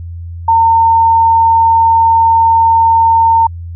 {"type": "tone", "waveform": "sine", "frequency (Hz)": 910, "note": "A#5", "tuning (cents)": -42, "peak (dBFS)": -5, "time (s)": [0.48, 3.47], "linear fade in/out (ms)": 5, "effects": ["added 85 Hz sine -22 dBFS peak until 3.75 s"]}